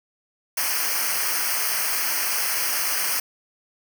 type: noise with comb filter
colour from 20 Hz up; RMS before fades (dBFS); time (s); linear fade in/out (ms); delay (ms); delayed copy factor
white; -24; 0.57-3.2; 5; 0.27; -0.95
effects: none